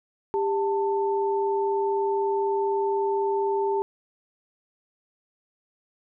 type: tone pair together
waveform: sine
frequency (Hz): 397.4 / 888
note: G4 / A5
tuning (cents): +24 / +16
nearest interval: octave + major second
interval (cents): 1392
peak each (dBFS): -23 / -27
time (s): 0.34-3.82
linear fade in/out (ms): 0
effects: none